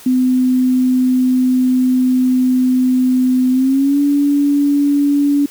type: tone with pitch glide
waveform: sine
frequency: 254.6 to 285.8 Hz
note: C4 to D4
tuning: -47 to -47 cents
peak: -10 dBFS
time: 0.06-5.46 s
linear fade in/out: 5 ms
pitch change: +200 cents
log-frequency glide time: 3.51-3.99 s
effects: white hiss -39 dBFS RMS until 5.5 s